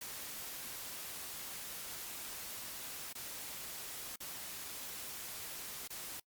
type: noise with dropouts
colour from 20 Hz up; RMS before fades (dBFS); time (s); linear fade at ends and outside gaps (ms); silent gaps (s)
white; -45; 0.01-6.2; 5; 3.129-3.151 / 4.16-4.203 / 5.876-5.902
effects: noise-tail reverb RT60 0.1 s tail -24 dB re dry + Opus 48 kbps